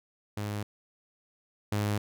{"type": "tone pair in turn", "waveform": "sawtooth", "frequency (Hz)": [103.83, 103.83], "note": ["G#2", "G#2"], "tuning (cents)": [0, 0], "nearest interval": "unison", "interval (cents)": 0, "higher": "neither", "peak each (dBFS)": [-28, -23], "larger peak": "second", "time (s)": [[0.37, 0.63], [1.72, 1.98]], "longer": "neither", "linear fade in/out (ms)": 5, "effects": []}